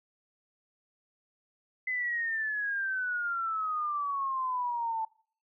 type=exponential sweep; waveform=sine; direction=down; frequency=2037 to 880 Hz; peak=-29 dBFS; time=1.87-5.05 s; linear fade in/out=5 ms; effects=noise-tail reverb RT60 0.5 s tail -23 dB re dry